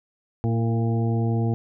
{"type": "harmonic tone with a mistuned harmonic", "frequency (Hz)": 115, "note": "A#2", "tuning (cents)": -23, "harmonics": [1, 2, 3, 4, 6, 7], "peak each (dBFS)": [-21, -27, -31, -33, -37, -38], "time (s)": [0.44, 1.54], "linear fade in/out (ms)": 0, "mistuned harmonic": 3, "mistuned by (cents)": -24, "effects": []}